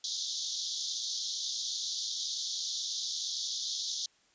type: band-pass noise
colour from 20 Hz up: pink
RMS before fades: -36 dBFS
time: 0.04-4.06 s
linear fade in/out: 2 ms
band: 3400 to 6700 Hz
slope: 96 dB/octave
effects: white hiss -67 dBFS RMS until 4.34 s + resampled to 16000 Hz